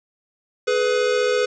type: tone pair together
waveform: square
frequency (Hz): 422.3 / 497.2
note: G#4 / B4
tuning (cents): +29 / +12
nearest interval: minor third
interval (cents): 283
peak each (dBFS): -22 / -20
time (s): 0.67-1.46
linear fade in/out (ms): 10
effects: resampled to 16000 Hz + 8-bit